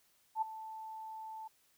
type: tone with ADSR envelope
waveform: sine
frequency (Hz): 880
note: A5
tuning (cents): 0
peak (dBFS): -28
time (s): 0.35-1.48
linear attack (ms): 68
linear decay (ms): 11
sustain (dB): -15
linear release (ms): 10
effects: white hiss -71 dBFS RMS until 1.77 s